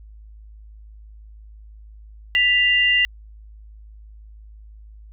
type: tone pair together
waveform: sine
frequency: 1975.5 / 2794 Hz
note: B6 / F7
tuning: 0 / 0 cents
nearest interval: tritone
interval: 600 cents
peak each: -17 dBFS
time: 2.35-3.05 s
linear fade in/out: 0 ms
effects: added 53 Hz sine -40 dBFS peak until 5.12 s